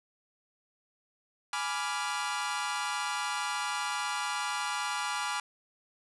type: chord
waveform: sawtooth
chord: G# diminished seventh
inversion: none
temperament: equal with one note detuned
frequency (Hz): 834.9 / 987.8 / 1174.7 / 1396.9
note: G#5 / B5 / D6 / F6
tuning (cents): +9 / 0 / 0 / 0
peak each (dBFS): -33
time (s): 1.53-5.4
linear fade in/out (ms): 2
effects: resampled to 24000 Hz + 10-bit